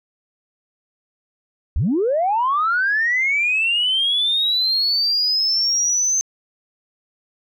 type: linear sweep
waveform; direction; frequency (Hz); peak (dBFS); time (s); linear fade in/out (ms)
sine; up; 48.94 to 6272; -15; 1.76-6.21; 0
effects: tanh soft clip ceiling -11 dBFS